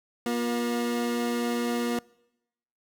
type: tone pair together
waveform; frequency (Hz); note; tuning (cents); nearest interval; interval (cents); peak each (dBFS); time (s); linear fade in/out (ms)
30% pulse; 238.8 / 356.1; A#3 / F4; +42 / +34; perfect fifth; 692; -24 / -31; 0.26-1.99; 2
effects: noise-tail reverb RT60 0.9 s tail -25 dB re dry